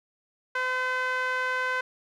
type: tone with band-pass filter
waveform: sawtooth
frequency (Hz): 510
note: C5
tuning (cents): -44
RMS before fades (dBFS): -28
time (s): 0.55-1.81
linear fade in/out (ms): 5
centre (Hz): 1500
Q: 2.5
effects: none